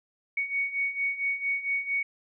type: beating tone pair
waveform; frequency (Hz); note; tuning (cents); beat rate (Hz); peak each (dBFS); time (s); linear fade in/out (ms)
sine; 2229 / 2233.4; C#7 / C#7; +9 / +12; 4.4; -32 / -28; 0.37-2.03; 5
effects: none